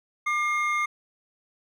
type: tone pair together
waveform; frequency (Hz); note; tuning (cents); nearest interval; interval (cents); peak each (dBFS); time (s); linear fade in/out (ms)
triangle; 1199.5 / 2133; D6 / C7; +36 / +33; minor seventh; 997; -24; 0.26-0.86; 10
effects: none